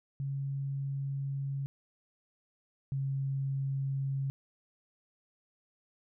sine tone pair in turn, 137.9 / 136.39 Hz, C#3 / C#3, -9 / -28 cents, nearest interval unison, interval 19 cents, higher first, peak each -32 / -30 dBFS, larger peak second, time 0.2-1.66 / 2.92-4.3 s, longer first, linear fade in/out 0 ms, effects none

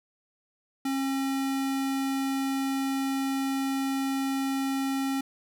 square tone, 270 Hz, C#4, 45 cents flat, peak -27 dBFS, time 0.85-5.21 s, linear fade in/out 5 ms, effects none

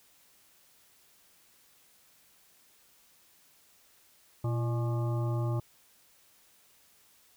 harmonic tone with a mistuned harmonic, 119.9 Hz, A#2, 49 cents sharp, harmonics 1 / 3 / 5 / 7 / 9 / 10, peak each -28 / -38 / -42 / -45 / -47 / -48 dBFS, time 4.44-5.6 s, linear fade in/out 5 ms, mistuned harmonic 3, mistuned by -89 cents, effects white hiss -63 dBFS RMS until 7.36 s

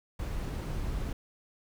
brown noise, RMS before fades -34 dBFS, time 0.19-1.13 s, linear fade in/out 5 ms, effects none

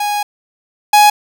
45% pulse tone pair in turn, 827 / 834.7 Hz, G#5 / G#5, -8 / +9 cents, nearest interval unison, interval 17 cents, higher second, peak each -15 / -5 dBFS, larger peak second, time 0-0.23 / 0.93-1.1 s, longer first, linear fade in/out 5 ms, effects none

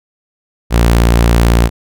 sawtooth tone, 58 Hz, A#1, 8 cents flat, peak -3 dBFS, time 0.7-1.7 s, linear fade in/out 50 ms, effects none

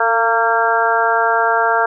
harmonic tone with a mistuned harmonic, 229.2 Hz, A#3, 29 cents flat, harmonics 2 / 3 / 4 / 5 / 6 / 7, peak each -21 / -18 / -18 / -24 / -18 / -20 dBFS, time 0-1.86 s, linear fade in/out 5 ms, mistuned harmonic 2, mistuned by -22 cents, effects none

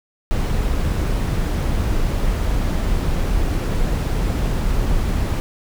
brown noise, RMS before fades -19 dBFS, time 0.31-5.4 s, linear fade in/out 0 ms, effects none

